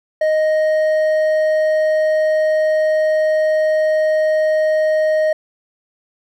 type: tone with hard clipping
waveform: sine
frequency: 622.3 Hz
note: D#5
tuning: in tune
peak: -14 dBFS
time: 0.21-5.33 s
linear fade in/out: 5 ms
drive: 5 dB
effects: none